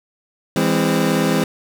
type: chord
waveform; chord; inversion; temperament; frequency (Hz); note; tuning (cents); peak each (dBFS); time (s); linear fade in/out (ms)
25% pulse; E augmented; none; equal with one note detuned; 164.81 / 204.3 / 261.6; E3 / G#3 / B#3; 0 / -28 / 0; -16; 0.56-1.44; 2
effects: none